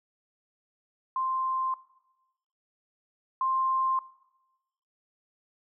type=tone pair in turn; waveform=sine; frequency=1046.5 / 1051.8 Hz; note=C6 / C6; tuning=0 / +9 cents; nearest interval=unison; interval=9 cents; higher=second; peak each=-26 / -24 dBFS; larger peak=second; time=1.16-1.74 / 3.41-3.99 s; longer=neither; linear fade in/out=2 ms; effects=noise-tail reverb RT60 1.0 s tail -19 dB re dry